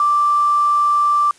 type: tone with quantisation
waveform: sine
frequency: 1174.7 Hz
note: D6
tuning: in tune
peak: -12 dBFS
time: 0-1.31 s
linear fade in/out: 2 ms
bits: 5
effects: white hiss -49 dBFS RMS until 1.38 s + resampled to 22050 Hz